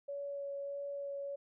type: tone with vibrato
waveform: sine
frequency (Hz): 563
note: C#5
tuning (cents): +27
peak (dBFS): -38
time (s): 0.08-1.36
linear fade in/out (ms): 10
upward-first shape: sine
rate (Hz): 1.6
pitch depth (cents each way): 9
effects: none